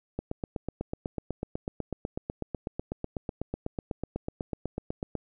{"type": "click train", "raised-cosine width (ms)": 2, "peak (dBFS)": -18, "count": 41, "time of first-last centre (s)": [0.19, 5.153], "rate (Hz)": 8.06, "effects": []}